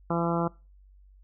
harmonic tone, 169.2 Hz, E3, 45 cents sharp, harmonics 1 / 2 / 3 / 4 / 5 / 6 / 7 / 8, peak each -28 / -31 / -33 / -34 / -35 / -36 / -36 / -37 dBFS, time 0.1-0.48 s, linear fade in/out 5 ms, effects noise-tail reverb RT60 0.3 s tail -23 dB re dry + added 48 Hz sine -52 dBFS peak until 1.23 s

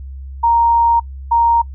sine tone bursts at uneven times, 932.3 Hz, A#5, in tune, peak -9 dBFS, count 2, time 0.43-1 / 1.31-1.62 s, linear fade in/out 10 ms, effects noise-tail reverb RT60 0.1 s tail -25 dB re dry + added 67 Hz sine -27 dBFS peak until 1.74 s

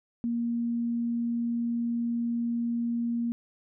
sine tone, 235.1 Hz, A#3, 15 cents sharp, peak -26 dBFS, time 0.24-3.32 s, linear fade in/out 0 ms, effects none

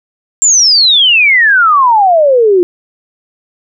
sine exponential sweep, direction down, 7459 to 344.4 Hz, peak -4 dBFS, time 0.42-2.63 s, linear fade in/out 0 ms, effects none

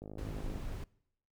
click train, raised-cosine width 2 ms, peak -32 dBFS, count 30, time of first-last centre 0.02-0.578 s, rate 52 Hz
brown noise, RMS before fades -40 dBFS, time 0.18-0.84 s, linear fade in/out 2 ms
effects noise-tail reverb RT60 0.8 s tail -24 dB re dry

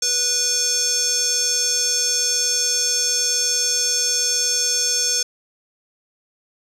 square tone with band-pass filter, 490.5 Hz, B4, 12 cents flat, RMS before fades -20 dBFS, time 0.02-5.23 s, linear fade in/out 5 ms, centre 6000 Hz, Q 9.4, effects none

